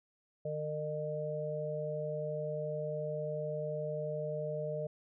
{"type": "harmonic tone", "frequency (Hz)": 151.9, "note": "D#3", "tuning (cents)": -41, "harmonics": [1, 3, 4], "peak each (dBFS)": [-40, -40, -37], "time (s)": [0.45, 4.87], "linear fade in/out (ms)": 5, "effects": []}